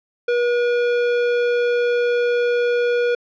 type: tone with tanh clipping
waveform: sine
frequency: 482 Hz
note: B4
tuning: 42 cents flat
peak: -18 dBFS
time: 0.28-3.15 s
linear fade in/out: 5 ms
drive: 17 dB
effects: low-pass 4000 Hz 12 dB/octave